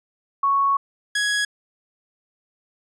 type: tone pair in turn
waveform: sine / sawtooth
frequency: 1108.7 / 1668.1 Hz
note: C#6 / G#6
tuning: 0 / +7 cents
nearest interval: perfect fifth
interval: 707 cents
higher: second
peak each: -16 dBFS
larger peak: neither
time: 0.43-0.77 / 1.15-1.45 s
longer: first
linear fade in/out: 5 ms
effects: resampled to 22050 Hz